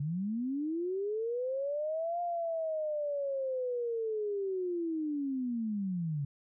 sine linear two-way sweep, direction up then down, 137.4 to 703 to 137.4 Hz, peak -31 dBFS, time 0-6.25 s, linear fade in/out 5 ms, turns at 2.21 s, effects none

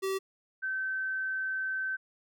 square / sine tone pair in turn, 385 / 1540 Hz, G4 / G6, -31 / -31 cents, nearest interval 2 octaves, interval 2400 cents, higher second, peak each -30 / -30 dBFS, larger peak neither, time 0.02-0.19 / 0.62-1.97 s, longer second, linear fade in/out 20 ms, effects none

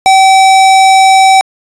square tone, 768 Hz, G5, 36 cents flat, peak -3 dBFS, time 0.06-1.41 s, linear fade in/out 0 ms, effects resampled to 22050 Hz

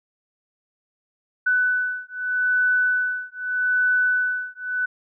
sine beating tone pair, 1495 / 1495.81 Hz, F#6 / F#6, +17 / +18 cents, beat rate 0.81 Hz, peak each -22 dBFS, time 1.46-4.86 s, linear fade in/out 10 ms, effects none

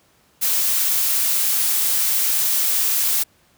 blue noise, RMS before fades -19 dBFS, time 0.41-3.24 s, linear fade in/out 20 ms, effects pink hiss -58 dBFS RMS until 3.57 s + high-pass 60 Hz 12 dB/octave

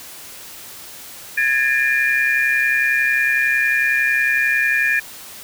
sine tone cluster, 1662 / 1793 / 2406 Hz, G#6 / A6 / D7, +1 / +32 / +41 cents, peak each -19 dBFS, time 1.37-5 s, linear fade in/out 10 ms, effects white hiss -37 dBFS RMS until 5.43 s

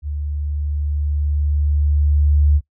sine tone with level ramp, 73.42 Hz, D2, in tune, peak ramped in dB -22 to -10 dBFS, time 0.02-2.61 s, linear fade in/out 50 ms, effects noise-tail reverb RT60 0.1 s tail -20 dB re dry

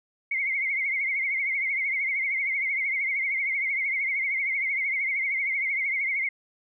sine tone with vibrato, 2155 Hz, C#7, 49 cents flat, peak -24 dBFS, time 0.31-6.29 s, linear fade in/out 5 ms, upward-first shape triangle, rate 13 Hz, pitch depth 100 cents each way, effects none

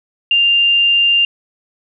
sine tone, 2794 Hz, F7, in tune, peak -9 dBFS, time 0.31-1.25 s, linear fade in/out 2 ms, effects none

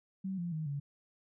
sine tone with pitch steps, 190.9 / 173.05 / 156.86 / 142.19 Hz, G3 / F3 / D#3 / C#3, -46 / -16 / +14 / +44 cents, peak -34 dBFS, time 0.24-0.8 s, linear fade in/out 10 ms, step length 140 ms, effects none

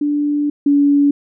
sine tone pair in turn, 292.5 / 285.5 Hz, D4 / D4, -7 / -49 cents, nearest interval unison, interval 42 cents, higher first, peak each -14 / -9 dBFS, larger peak second, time 0.01-0.5 / 0.66-1.11 s, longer first, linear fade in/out 5 ms, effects none

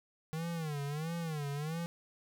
square tone with vibrato, 155 Hz, D#3, 6 cents flat, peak -36 dBFS, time 0.33-1.86 s, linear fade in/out 0 ms, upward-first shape sine, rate 1.5 Hz, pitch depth 160 cents each way, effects none

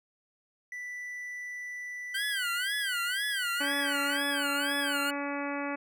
triangle tone with pitch glide, 1975.5 to 1956.2 Hz, B6 to B6, 0 to -17 cents, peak -35 dBFS, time 0.72-4.17 s, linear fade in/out 2 ms, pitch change -17 cents, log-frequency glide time 2.72-3.56 s
25% pulse tone with vibrato, 1533 Hz, G6, 39 cents flat, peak -26 dBFS, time 2.14-5.11 s, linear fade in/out 10 ms, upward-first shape sine, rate 2 Hz, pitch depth 180 cents each way
harmonic tone, 284.2 Hz, C#4, 43 cents sharp, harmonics 1 / 2 / 3 / 4 / 5 / 6 / 7 / 8 / 9, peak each -35 / -38 / -40 / -41 / -42 / -43 / -43 / -44 / -45 dBFS, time 3.6-5.76 s, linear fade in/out 10 ms
effects none

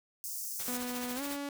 white high-pass noise, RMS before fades -39 dBFS, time 0.24-0.77 s, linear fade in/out 0 ms, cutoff 5200 Hz, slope 48 dB/octave
white noise with tremolo, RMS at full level -39 dBFS, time 0.59-1.37 s, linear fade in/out 10 ms, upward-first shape triangle, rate 14 Hz, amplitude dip 65%
sawtooth tone with pitch glide, 246.9 to 283.6 Hz, B3 to C#4, 0 to +40 cents, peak -32 dBFS, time 0.68-1.49 s, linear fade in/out 2 ms, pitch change +240 cents, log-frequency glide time 1.15-1.22 s
effects none

